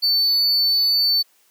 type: tone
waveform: triangle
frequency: 4501 Hz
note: C#8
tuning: 26 cents sharp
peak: -14 dBFS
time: 0.02-1.23 s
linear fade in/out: 20 ms
effects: white hiss -59 dBFS RMS until 1.5 s + high-pass 300 Hz 12 dB/octave